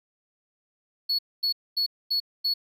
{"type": "tone bursts", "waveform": "triangle", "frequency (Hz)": 4389, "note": "C#8", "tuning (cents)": -18, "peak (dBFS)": -21, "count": 5, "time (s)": [1.09, 2.54], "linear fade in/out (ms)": 10, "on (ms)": 98, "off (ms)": 240, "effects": []}